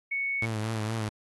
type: tone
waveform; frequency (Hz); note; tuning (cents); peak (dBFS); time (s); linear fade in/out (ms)
sine; 2217; C#7; 0; -27; 0.11-0.46; 10
type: tone with vibrato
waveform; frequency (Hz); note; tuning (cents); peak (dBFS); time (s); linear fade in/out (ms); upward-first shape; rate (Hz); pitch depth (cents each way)
sawtooth; 110; A2; 0; -25; 0.42-1.09; 5; triangle; 4.3; 63
effects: AAC 32 kbps